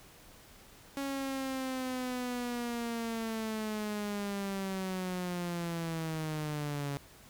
sawtooth linear sweep, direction down, 277.2 to 140 Hz, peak -30 dBFS, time 0.97-6.97 s, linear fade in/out 0 ms, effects pink hiss -56 dBFS RMS until 7.29 s

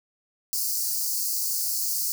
white high-pass noise, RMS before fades -27 dBFS, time 0.53-2.12 s, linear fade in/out 0 ms, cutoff 4400 Hz, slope 96 dB/octave, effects none

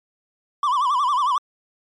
triangle tone with vibrato, 1076 Hz, C6, 48 cents sharp, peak -15 dBFS, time 0.63-1.38 s, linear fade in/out 2 ms, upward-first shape sine, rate 11 Hz, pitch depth 170 cents each way, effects MP3 48 kbps

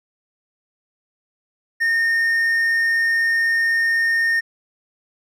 triangle tone, 1832 Hz, A#6, 31 cents flat, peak -14 dBFS, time 1.8-4.41 s, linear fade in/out 20 ms, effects none

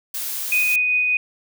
blue noise, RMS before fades -27 dBFS, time 0.14-0.76 s, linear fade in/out 5 ms
sine tone with tremolo, 2489 Hz, D#7, in tune, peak -15 dBFS, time 0.52-1.17 s, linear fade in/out 2 ms, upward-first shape triangle, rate 5.1 Hz, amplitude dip 25%
effects none

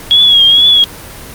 sine tone with vibrato, 3322 Hz, G#7, in tune, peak -3 dBFS, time 0.11-0.84 s, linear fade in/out 0 ms, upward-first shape triangle, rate 2.2 Hz, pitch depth 71 cents each way, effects pink hiss -29 dBFS RMS until 1.34 s + Opus 24 kbps

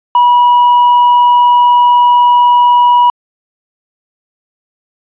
triangle tone with hard clipping, 972 Hz, B5, 28 cents flat, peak -3 dBFS, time 0.15-3.1 s, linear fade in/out 2 ms, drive 1 dB, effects resampled to 8000 Hz

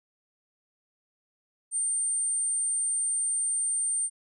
sine tone, 8870 Hz, C#9, in tune, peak -25 dBFS, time 1.71-4.1 s, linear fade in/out 50 ms, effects none

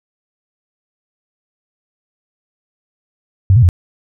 sine tone with pitch steps, 96.3 / 123 / 88.8 Hz, G2 / B2 / F2, -30 / -7 / +29 cents, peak -5 dBFS, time 3.5-3.689 s, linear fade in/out 0 ms, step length 63 ms, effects none

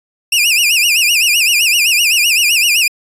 sawtooth tone with vibrato, 2628 Hz, E7, 6 cents flat, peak -6 dBFS, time 0.32-2.88 s, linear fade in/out 5 ms, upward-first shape sine, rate 7.8 Hz, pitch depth 180 cents each way, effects resampled to 32000 Hz

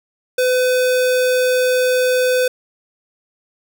square tone, 505 Hz, B4, 39 cents sharp, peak -14 dBFS, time 0.38-2.48 s, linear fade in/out 5 ms, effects none

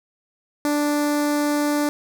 sawtooth tone with notch filter, 293.7 Hz, D4, in tune, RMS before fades -21 dBFS, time 0.65-1.89 s, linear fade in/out 0 ms, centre 2900 Hz, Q 1.4, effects none

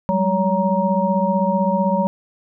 sine tone cluster, 185.7 / 201.4 / 564 / 938 Hz, F#3 / G3 / C#5 / A#5, +7 / +47 / +30 / +11 cents, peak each -21 dBFS, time 0.09-2.07 s, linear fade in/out 0 ms, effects none

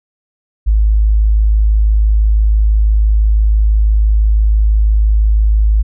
sine tone, 53 Hz, G#1, 36 cents sharp, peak -7 dBFS, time 0.66-5.83 s, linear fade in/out 20 ms, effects none

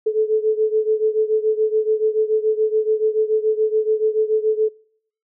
sine beating tone pair, 432 / 439 Hz, A4 / A4, -32 / -4 cents, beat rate 7 Hz, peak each -18 / -20 dBFS, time 0.06-4.69 s, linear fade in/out 10 ms, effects noise-tail reverb RT60 0.6 s tail -23 dB re dry

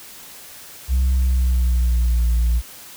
sine tone with pitch glide, 64.5 to 58.13 Hz, C2 to A#1, -24 to -4 cents, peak -12 dBFS, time 0.88-2.62 s, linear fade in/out 50 ms, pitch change -180 cents, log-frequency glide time 1.18-2.27 s, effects tanh soft clip ceiling -13 dBFS + white hiss -40 dBFS RMS until 2.96 s

